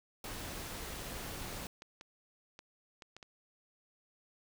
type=noise; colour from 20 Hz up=pink; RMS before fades=-43 dBFS; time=0.24-1.67 s; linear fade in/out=2 ms
type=clicks; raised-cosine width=0.2 ms; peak=-32 dBFS; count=6; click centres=1.821 / 2.011 / 2.591 / 3.022 / 3.166 / 3.228 s
effects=none